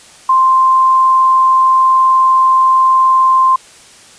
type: tone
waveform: sine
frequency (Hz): 1046.5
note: C6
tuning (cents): 0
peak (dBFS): -6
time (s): 0.29-3.56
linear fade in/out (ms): 5
effects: white hiss -40 dBFS RMS until 4.18 s + resampled to 22050 Hz